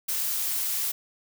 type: noise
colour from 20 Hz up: blue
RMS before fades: -28 dBFS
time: 0.08-0.92 s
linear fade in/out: 10 ms
effects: none